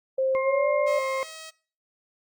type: tone with pitch glide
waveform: sine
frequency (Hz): 528 to 585.9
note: C5 to D5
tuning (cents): +16 to -4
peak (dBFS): -21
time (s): 0.18-0.99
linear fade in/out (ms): 5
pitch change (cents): +180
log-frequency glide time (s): 0.41-0.68
type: harmonic tone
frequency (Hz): 531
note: C5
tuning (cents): +25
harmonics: 1 / 2 / 4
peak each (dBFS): -27 / -30 / -33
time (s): 0.35-1.23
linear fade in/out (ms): 0
type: tone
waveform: 5% pulse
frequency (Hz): 638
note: D#5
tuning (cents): +43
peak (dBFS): -28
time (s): 0.86-1.51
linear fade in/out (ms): 20
effects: noise-tail reverb RT60 0.4 s tail -21 dB re dry + Opus 32 kbps